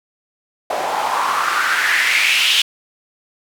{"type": "noise with band-pass filter sweep", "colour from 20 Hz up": "white", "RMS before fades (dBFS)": -17, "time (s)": [0.7, 2.62], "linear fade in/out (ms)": 5, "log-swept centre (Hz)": [660, 3200], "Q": 4.1, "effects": []}